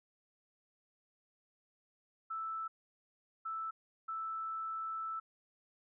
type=tone bursts at uneven times; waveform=sine; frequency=1318.5 Hz; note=E6; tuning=in tune; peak=-37 dBFS; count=3; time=2.3-2.68 / 3.45-3.71 / 4.08-5.2 s; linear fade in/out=10 ms; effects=none